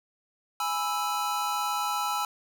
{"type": "chord", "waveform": "square", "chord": "E major", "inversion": "first", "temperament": "equal", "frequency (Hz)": [830.6, 987.8, 1318.5], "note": ["G#5", "B5", "E6"], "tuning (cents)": [0, 0, 0], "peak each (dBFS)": [-32, -34, -31], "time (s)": [0.6, 2.25], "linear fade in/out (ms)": 2, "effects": []}